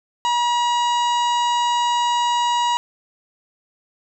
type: harmonic tone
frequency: 960 Hz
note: B5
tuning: 49 cents flat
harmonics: 1 / 2 / 3 / 4 / 5 / 6 / 7 / 8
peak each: -17 / -33 / -27 / -31 / -41 / -43 / -35 / -40 dBFS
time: 0.25-2.77 s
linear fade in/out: 0 ms
effects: none